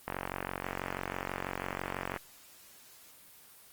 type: click train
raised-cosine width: 0.5 ms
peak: -18 dBFS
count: 97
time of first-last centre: 0.08-2.162 s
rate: 46.1 Hz
effects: white hiss -56 dBFS RMS until 3.72 s + Opus 24 kbps